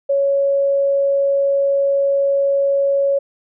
sine tone, 556 Hz, C#5, 5 cents sharp, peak -13 dBFS, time 0.09-3.19 s, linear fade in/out 10 ms, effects none

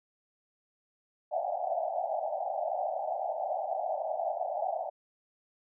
pink band-pass noise, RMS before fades -33 dBFS, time 1.31-4.9 s, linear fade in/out 20 ms, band 600 to 810 Hz, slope 96 dB/octave, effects none

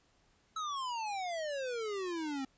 square exponential sweep, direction down, 1311 to 261.6 Hz, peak -36 dBFS, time 0.56-2.45 s, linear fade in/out 5 ms, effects pink hiss -70 dBFS RMS until 2.57 s + resampled to 16000 Hz

